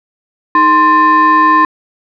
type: tone with frequency modulation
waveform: sine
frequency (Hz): 1046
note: C6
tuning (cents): -1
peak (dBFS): -4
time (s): 0.55-1.65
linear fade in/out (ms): 2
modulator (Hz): 734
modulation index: 0.68
effects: tanh soft clip ceiling -1 dBFS